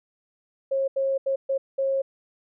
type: tone bursts at uneven times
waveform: sine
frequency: 541 Hz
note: C#5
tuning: 42 cents flat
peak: -21 dBFS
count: 5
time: 0.71-0.88 / 0.96-1.18 / 1.26-1.36 / 1.49-1.58 / 1.78-2.02 s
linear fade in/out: 10 ms
effects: none